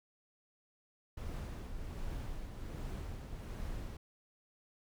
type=noise with tremolo; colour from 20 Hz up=brown; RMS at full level=-40 dBFS; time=1.17-3.97 s; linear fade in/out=5 ms; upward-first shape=triangle; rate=1.3 Hz; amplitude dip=45%; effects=none